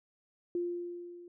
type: tone with level ramp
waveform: sine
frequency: 349.2 Hz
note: F4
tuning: in tune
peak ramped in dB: -29 to -48 dBFS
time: 0.55-1.28 s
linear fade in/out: 2 ms
effects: none